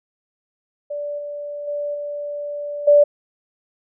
sine tone with level steps, 583 Hz, D5, 13 cents flat, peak -24 / -27 / -22 / -25 / -8 dBFS, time 0.9-3.04 s, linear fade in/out 10 ms, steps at 1.18 / 1.67 / 1.94 / 2.87 s, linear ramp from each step 10 ms, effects none

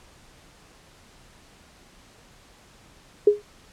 sine tone with exponential decay, 414.2 Hz, G#4, 5 cents flat, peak -8 dBFS, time 3.27-3.42 s, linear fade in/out 5 ms, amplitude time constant 31 ms, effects pink hiss -53 dBFS RMS until 3.72 s + low-pass 9000 Hz 12 dB/octave

